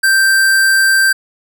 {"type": "tone", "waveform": "square", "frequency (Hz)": 1568, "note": "G6", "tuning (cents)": 0, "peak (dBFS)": -9, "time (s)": [0.03, 1.13], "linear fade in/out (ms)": 10, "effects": []}